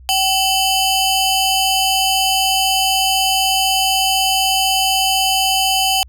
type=ring-modulated tone; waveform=sawtooth; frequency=1896 Hz; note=A#6; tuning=29 cents sharp; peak=-7 dBFS; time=0.09-6.03 s; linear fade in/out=0 ms; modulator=1130 Hz; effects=added 63 Hz sine -38 dBFS peak until 6.08 s

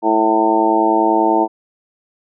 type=harmonic tone with a mistuned harmonic; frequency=110 Hz; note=A2; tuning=in tune; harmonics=2 / 3 / 4 / 5 / 6 / 7 / 8; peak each=-26 / -16 / -22 / -25 / -20 / -19 / -16 dBFS; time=0.02-1.48 s; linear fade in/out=50 ms; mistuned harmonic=8; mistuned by=+38 cents; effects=none

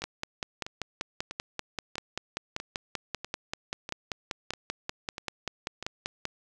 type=two click trains; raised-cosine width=0.2 ms; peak=-14 / -20 dBFS; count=33 / 10; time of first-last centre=0.04-6.254 / 0.02-5.826 s; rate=5.15 / 1.55 Hz; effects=none

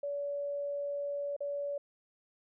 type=tone with dropouts; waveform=sine; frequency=571 Hz; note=D5; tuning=49 cents flat; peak=-33 dBFS; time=0.03-1.78 s; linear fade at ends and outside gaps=5 ms; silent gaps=1.365-1.405 s; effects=none

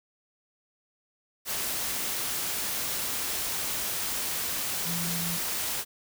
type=tone in noise; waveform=sine; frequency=170.4 Hz; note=F3; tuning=42 cents flat; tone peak=-33 dBFS; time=4.84-5.39 s; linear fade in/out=50 ms; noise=white; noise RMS=-31 dBFS; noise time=1.45-5.85 s; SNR=-5 dB; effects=none

